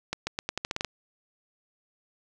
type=accelerating click train; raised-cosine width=0.2 ms; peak=-12 dBFS; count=10; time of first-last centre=0.13-0.847 s; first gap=140 ms; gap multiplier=0.85; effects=none